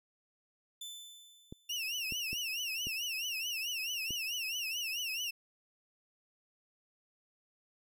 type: tone with exponential decay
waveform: sawtooth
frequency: 3520 Hz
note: A7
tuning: in tune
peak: -38 dBFS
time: 0.81-2.06 s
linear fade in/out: 5 ms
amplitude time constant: 270 ms
type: clicks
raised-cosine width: 3 ms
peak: -31 dBFS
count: 5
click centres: 1.525 / 2.123 / 2.33 / 2.87 / 4.107 s
type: tone with vibrato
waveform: 30% pulse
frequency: 2756 Hz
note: F7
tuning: 24 cents flat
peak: -32 dBFS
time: 1.69-5.31 s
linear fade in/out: 10 ms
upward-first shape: triangle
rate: 4.6 Hz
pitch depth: 170 cents each way
effects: none